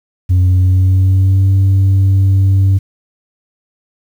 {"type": "tone with pitch glide", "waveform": "sine", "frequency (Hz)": [91.2, 96.62], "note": ["F#2", "G2"], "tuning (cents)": [-24, -25], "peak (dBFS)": -4, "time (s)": [0.29, 2.79], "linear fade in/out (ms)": 20, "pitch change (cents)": 99, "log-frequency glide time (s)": [0.41, 1.49], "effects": ["tanh soft clip ceiling -6 dBFS", "7-bit"]}